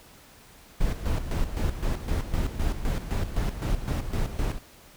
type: noise with tremolo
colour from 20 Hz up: brown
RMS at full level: -25 dBFS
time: 0.8-4.59 s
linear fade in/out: 10 ms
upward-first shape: square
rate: 3.9 Hz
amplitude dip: 65%
effects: pink hiss -52 dBFS RMS until 4.96 s